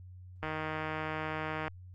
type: click train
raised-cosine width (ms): 0.5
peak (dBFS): -21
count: 196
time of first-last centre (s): 0.43-1.68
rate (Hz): 156
effects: added 91 Hz sine -47 dBFS peak until 1.94 s + Opus 48 kbps